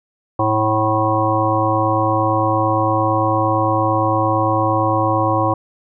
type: harmonic tone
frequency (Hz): 108.8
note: A2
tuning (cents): -19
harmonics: 1 / 3 / 5 / 7 / 9 / 10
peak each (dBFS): -21 / -21 / -21 / -21 / -21 / -21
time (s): 0.39-5.54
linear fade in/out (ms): 5
effects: none